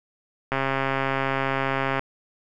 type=click train; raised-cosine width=0.5 ms; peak=-9 dBFS; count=200; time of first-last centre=0.52-1.994 s; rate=135 Hz; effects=none